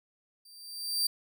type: tone with level ramp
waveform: sawtooth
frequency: 4685 Hz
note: D8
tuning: 5 cents flat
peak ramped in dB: -51 to -21 dBFS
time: 0.45-1.07 s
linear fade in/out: 5 ms
effects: none